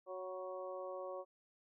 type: harmonic tone with a mistuned harmonic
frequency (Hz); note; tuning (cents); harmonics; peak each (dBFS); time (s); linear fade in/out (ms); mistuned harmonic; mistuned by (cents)
185; F#3; 0; 2 / 3 / 4 / 5 / 6; -49 / -44 / -53 / -56 / -51; 0.06-1.25; 50; 5; +45
effects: none